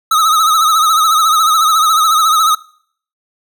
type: tone with vibrato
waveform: square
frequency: 1275 Hz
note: D#6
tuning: 42 cents sharp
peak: -9 dBFS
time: 0.11-2.55 s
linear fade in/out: 5 ms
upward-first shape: triangle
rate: 14 Hz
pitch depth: 84 cents each way
effects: noise-tail reverb RT60 0.6 s tail -24 dB re dry